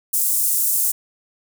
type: high-pass noise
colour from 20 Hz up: pink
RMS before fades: -19 dBFS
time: 0.13-0.92 s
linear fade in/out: 10 ms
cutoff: 8400 Hz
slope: 24 dB/octave
effects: none